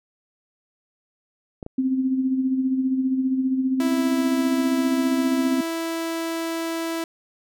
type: clicks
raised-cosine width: 2 ms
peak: -20 dBFS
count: 2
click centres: 1.628 / 1.664 s
type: tone with tremolo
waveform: sine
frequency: 261.6 Hz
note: C4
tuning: in tune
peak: -17 dBFS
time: 1.78-5.61 s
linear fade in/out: 5 ms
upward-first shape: sine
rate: 15 Hz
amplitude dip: 50%
type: tone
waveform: sawtooth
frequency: 329.6 Hz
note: E4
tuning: in tune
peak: -21 dBFS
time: 3.8-7.04 s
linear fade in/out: 2 ms
effects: none